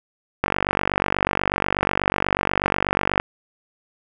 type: click train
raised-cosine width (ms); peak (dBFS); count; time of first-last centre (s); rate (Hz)
0.5; -3; 134; 0.44-3.199; 48.2
effects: none